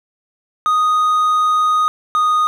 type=tone pair in turn; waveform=triangle; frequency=1243 / 1237.2 Hz; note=D#6 / D#6; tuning=-2 / -10 cents; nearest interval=unison; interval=8 cents; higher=first; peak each=-10 dBFS; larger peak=neither; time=0.66-1.88 / 2.15-2.47 s; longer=first; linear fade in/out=0 ms; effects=none